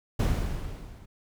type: noise with level ramp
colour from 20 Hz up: brown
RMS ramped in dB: -22 to -48 dBFS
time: 0.19-1.06 s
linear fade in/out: 10 ms
effects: none